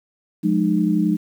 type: tone cluster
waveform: sine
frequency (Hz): 178.8 / 210.3 / 305.7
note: F3 / G#3 / D#4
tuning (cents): +41 / +22 / -30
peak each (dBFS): -20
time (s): 0.43-1.17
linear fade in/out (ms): 20
effects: 8-bit